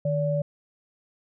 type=tone pair together; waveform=sine; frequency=152.56 / 576 Hz; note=D#3 / D5; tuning=-34 / -34 cents; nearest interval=octave + major seventh; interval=2300 cents; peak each=-25 dBFS; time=0.05-0.42 s; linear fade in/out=5 ms; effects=none